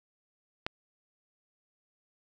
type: click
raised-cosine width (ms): 0.3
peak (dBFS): -15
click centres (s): 0.665
effects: none